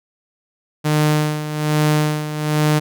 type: tone with tremolo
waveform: sawtooth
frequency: 151.7 Hz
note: D#3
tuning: 44 cents flat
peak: -9 dBFS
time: 0.84-2.8 s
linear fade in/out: 20 ms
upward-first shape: sine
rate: 1.2 Hz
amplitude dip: 70%
effects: none